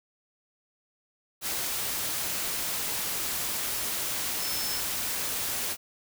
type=tone in noise; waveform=sine; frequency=5274 Hz; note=E8; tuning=in tune; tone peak=-34 dBFS; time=4.38-4.82 s; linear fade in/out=50 ms; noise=white; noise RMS=-31 dBFS; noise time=1.41-5.77 s; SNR=-6 dB; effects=none